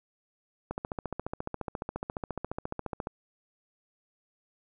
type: click train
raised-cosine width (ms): 1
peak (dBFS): -19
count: 35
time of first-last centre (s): 0.71-3.071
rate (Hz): 14.4
effects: none